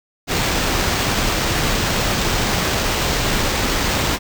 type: noise with sample-and-hold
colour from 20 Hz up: pink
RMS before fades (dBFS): -19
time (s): 0.27-4.19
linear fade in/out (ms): 50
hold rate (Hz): 11025
effects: none